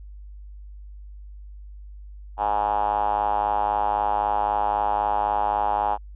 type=tone with band-pass filter; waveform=5% pulse; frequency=103.83 Hz; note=G#2; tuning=in tune; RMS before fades=-23 dBFS; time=2.37-5.98 s; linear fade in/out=50 ms; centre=830 Hz; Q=6.5; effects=added 50 Hz sine -38 dBFS peak until 6.15 s + resampled to 8000 Hz